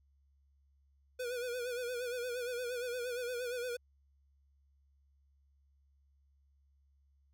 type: tone with vibrato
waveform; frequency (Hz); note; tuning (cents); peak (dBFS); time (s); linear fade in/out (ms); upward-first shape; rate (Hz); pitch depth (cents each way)
square; 490; B4; -14; -37; 1.19-3.77; 10; sine; 8.6; 63
effects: added 69 Hz sine -67 dBFS peak until 7.33 s